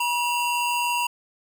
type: tone pair together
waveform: square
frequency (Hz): 963.8 / 2726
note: B5 / F7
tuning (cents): -43 / -43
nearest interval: octave + tritone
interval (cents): 1800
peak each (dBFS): -24 / -28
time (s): 0-1.07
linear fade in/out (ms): 5
effects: none